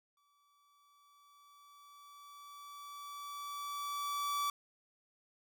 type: tone with exponential growth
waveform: 45% pulse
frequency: 1153 Hz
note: D6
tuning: 32 cents flat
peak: -32 dBFS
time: 0.17-4.5 s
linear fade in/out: 2 ms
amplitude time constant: 940 ms
effects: none